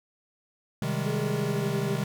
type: chord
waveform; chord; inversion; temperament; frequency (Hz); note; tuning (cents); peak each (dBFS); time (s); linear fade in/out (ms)
square; Ab major seventh; first; equal; 130.81 / 155.56 / 196 / 207.7; C3 / Eb3 / G3 / Ab3; 0 / 0 / 0 / 0; -32 / -32 / -35 / -35; 0.82-2.04; 2
type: tone with pitch glide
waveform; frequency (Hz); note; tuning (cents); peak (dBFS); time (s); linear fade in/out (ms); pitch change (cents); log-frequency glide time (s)
sine; 422.8 to 399.5; G#4 to G4; +31 to +33; -31; 1.06-1.96; 10; -98; 1.19-1.72
effects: none